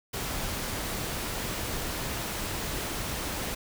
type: noise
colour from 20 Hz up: pink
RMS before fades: -33 dBFS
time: 0.13-3.55 s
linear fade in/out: 10 ms
effects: none